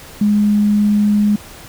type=tone; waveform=sine; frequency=207.8 Hz; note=G#3; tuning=1 cent sharp; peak=-10 dBFS; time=0.21-1.36 s; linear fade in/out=5 ms; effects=pink hiss -37 dBFS RMS until 1.68 s